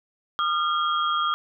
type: tone cluster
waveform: sine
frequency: 1213 / 1374 / 3259 Hz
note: D#6 / F6 / G#7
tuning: -44 / -29 / -33 cents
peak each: -23 / -27 / -29 dBFS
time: 0.39-1.34 s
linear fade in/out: 0 ms
effects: none